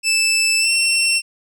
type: tone with pitch glide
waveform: 20% pulse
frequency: 2637 to 2710 Hz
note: E7 to E7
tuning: 0 to +47 cents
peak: -9 dBFS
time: 0.03-1.22 s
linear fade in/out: 50 ms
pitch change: +47 cents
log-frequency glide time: 0.59-0.7 s
effects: none